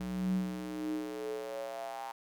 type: tone with high-pass filter sweep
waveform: square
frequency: 61.6 Hz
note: B1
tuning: 4 cents flat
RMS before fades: -37 dBFS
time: 0-2.12 s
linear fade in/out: 5 ms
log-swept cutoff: 140 to 870 Hz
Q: 7.3
effects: none